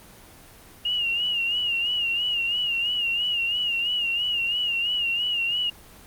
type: tone with vibrato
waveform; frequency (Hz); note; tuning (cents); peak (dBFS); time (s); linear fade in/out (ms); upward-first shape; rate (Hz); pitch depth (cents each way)
sine; 2842; F7; +30; -22; 0.85-5.7; 5; sine; 3; 69
effects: pink hiss -48 dBFS RMS until 6.06 s + Opus 24 kbps